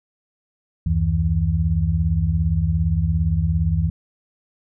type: tone cluster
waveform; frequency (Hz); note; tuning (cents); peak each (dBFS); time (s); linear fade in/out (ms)
sine; 73 / 90.4 / 162.1; D2 / F#2 / E3; -10 / -40 / -29; -21; 0.86-3.9; 5
effects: none